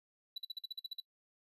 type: tone bursts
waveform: triangle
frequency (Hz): 3951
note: B7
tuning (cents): 0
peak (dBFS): -37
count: 10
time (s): 0.36-1.002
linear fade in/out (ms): 5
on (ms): 21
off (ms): 48
effects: noise-tail reverb RT60 0.1 s tail -22 dB re dry + resampled to 32000 Hz